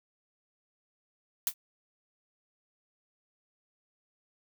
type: noise with exponential decay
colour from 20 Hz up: blue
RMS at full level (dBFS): -23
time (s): 1.47-1.54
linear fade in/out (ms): 1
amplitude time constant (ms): 15
effects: none

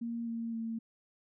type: tone with pitch steps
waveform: sine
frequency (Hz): 233.1 / 229.9 / 226.7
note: A#3 / A#3 / A#3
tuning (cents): 0 / -24 / -48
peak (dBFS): -34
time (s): 0.01-0.79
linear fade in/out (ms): 10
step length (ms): 260
effects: none

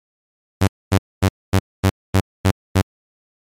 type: tone bursts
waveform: sawtooth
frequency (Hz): 95.8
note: G2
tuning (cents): -39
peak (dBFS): -7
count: 8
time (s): 0.61-2.818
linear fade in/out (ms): 10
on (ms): 66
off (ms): 240
effects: MP3 64 kbps

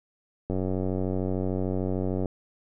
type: click train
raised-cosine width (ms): 2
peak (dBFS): -16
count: 165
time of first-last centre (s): 0.5-2.258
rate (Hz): 93.3
effects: none

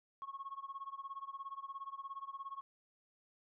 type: tone with tremolo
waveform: sine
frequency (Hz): 1095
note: C#6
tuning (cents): -22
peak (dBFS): -39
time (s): 0.22-2.61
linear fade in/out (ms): 0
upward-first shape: sine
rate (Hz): 17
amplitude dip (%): 90
effects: tanh soft clip ceiling -37 dBFS

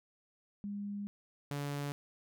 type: tone pair in turn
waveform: sine / sawtooth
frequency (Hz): 203.1 / 143.34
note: G#3 / D3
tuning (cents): -38 / -42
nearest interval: tritone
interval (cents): 604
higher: first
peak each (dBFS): -37 / -32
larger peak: second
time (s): 0.64-1.07 / 1.51-1.92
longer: first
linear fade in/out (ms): 0
effects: none

